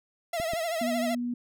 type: tone with vibrato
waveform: 45% pulse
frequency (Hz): 663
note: E5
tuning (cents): +10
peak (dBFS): -28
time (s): 0.33-1.15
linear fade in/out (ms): 5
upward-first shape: triangle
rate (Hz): 13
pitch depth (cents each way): 100
type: clicks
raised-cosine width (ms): 3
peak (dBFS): -24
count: 2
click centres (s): 0.4 / 0.535
type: tone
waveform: sine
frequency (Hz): 242.4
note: B3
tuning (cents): -32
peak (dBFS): -28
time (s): 0.81-1.34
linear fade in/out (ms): 5
effects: none